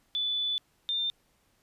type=tone pair in turn; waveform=sine; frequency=3481 / 3602 Hz; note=A7 / A7; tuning=-19 / +40 cents; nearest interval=minor second; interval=59 cents; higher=second; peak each=-27 dBFS; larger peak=neither; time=0.15-0.58 / 0.89-1.1 s; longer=first; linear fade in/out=0 ms; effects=pink hiss -69 dBFS RMS until 1.62 s + resampled to 32000 Hz